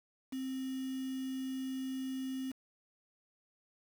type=tone with quantisation; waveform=sine; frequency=262.8 Hz; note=C4; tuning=8 cents sharp; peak=-36 dBFS; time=0.32-2.52 s; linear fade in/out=10 ms; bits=8; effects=none